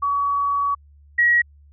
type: tone pair in turn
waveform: sine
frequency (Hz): 1132 / 1908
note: C#6 / A#6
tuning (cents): +36 / +40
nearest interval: major sixth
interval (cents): 904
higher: second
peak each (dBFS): -18 / -13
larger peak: second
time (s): 0.02-0.75 / 1.18-1.42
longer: first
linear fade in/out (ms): 10
effects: added 72 Hz sine -47 dBFS peak until 1.72 s